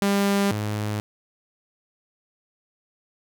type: tone pair in turn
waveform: sawtooth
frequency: 199.7 / 105.49 Hz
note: G3 / G#2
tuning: +32 / +28 cents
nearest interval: major seventh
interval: 1104 cents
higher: first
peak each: -15 / -21 dBFS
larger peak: first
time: 0.02-0.51 / 0.51-1 s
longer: neither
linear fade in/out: 0 ms
effects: none